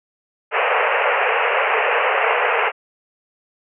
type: band-pass noise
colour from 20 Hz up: pink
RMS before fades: -18 dBFS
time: 0.51-2.72 s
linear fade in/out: 50 ms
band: 430 to 2800 Hz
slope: 96 dB/octave
effects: none